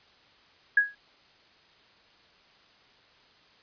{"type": "tone with exponential decay", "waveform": "sine", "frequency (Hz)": 1660, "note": "G#6", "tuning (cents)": -1, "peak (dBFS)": -14, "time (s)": [0.77, 0.95], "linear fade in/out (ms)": 5, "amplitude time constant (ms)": 38, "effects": ["white hiss -59 dBFS RMS until 3.62 s", "resampled to 11025 Hz"]}